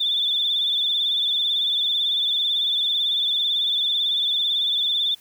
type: tone with vibrato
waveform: sine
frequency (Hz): 3520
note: A7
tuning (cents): 0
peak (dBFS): -19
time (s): 0-5.15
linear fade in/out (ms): 10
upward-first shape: triangle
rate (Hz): 18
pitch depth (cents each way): 66
effects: white hiss -53 dBFS RMS until 5.2 s